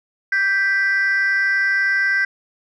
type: tone pair together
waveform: sine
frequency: 1568 / 1975.6 Hz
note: G6 / B6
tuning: 0 / 0 cents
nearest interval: major third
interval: 400 cents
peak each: -15 / -18 dBFS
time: 0.32-2.25 s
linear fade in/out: 5 ms
effects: tanh soft clip ceiling -12 dBFS